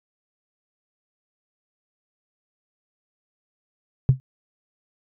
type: tone with exponential decay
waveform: sine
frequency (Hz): 130.81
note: C3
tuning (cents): 0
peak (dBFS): -6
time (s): 4.09-4.2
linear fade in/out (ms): 0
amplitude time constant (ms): 22
effects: tanh soft clip ceiling -6 dBFS